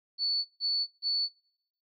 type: tone bursts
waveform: sine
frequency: 4456 Hz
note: C#8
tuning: 8 cents sharp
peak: -26 dBFS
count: 3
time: 0.18-1.29 s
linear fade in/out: 50 ms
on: 270 ms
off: 150 ms
effects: noise-tail reverb RT60 0.8 s tail -25 dB re dry